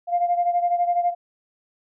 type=beating tone pair; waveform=sine; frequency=698.5 / 710.5 Hz; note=F5 / F5; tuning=0 / +30 cents; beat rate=12 Hz; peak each=-19 / -24 dBFS; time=0.07-1.15 s; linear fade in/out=50 ms; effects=tanh soft clip ceiling -11 dBFS